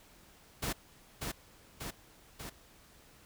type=noise with echo; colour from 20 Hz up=pink; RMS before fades=-35 dBFS; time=0.62-0.73 s; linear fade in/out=10 ms; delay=590 ms; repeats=3; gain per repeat=-3 dB; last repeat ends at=2.5 s; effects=pink hiss -60 dBFS RMS until 3.25 s